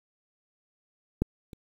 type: clicks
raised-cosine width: 3 ms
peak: -11 / -30 dBFS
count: 2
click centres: 1.22 / 1.532 s
effects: 8-bit

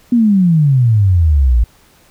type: exponential sweep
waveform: sine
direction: down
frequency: 246.9 to 55 Hz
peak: -7 dBFS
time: 0.12-1.64 s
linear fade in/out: 5 ms
effects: pink hiss -49 dBFS RMS until 2.1 s

